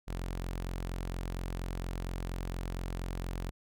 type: tone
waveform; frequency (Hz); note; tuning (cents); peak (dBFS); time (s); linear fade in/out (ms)
sawtooth; 44.28; F1; +25; -31; 0.07-3.51; 20
effects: none